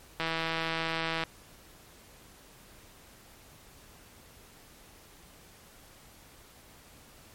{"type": "click train", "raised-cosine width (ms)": 0.3, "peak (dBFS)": -15, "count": 170, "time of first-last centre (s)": [0.2, 1.237], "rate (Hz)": 163, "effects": ["pink hiss -55 dBFS RMS until 7.34 s", "MP3 64 kbps"]}